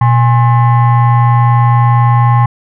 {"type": "tone with frequency modulation", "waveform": "sine", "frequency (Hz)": 121.1, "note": "B2", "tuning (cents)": -34, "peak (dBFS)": -4, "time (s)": [0.01, 2.46], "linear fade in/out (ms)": 5, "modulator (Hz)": 944, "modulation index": 0.69, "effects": ["tanh soft clip ceiling -1 dBFS"]}